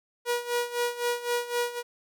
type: tone with tremolo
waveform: sawtooth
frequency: 481.6 Hz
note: B4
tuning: 44 cents flat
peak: -20 dBFS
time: 0.25-1.83 s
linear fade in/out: 50 ms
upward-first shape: sine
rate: 3.9 Hz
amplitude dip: 80%
effects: none